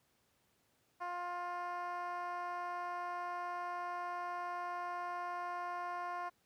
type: tone with band-pass filter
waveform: 10% pulse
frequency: 352.9 Hz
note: F4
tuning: 18 cents sharp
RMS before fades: -41 dBFS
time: 1-6.3 s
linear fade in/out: 20 ms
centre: 890 Hz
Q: 2.9
effects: pink hiss -75 dBFS RMS until 6.45 s + high-pass 80 Hz 12 dB/octave